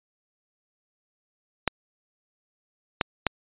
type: clicks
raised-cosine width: 0.3 ms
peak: -5 dBFS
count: 3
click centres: 1.677 / 3.012 / 3.267 s
effects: resampled to 8000 Hz